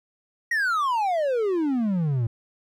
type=exponential sweep; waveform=triangle; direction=down; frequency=1924 to 110 Hz; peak=-19 dBFS; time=0.51-2.27 s; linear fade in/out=5 ms; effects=none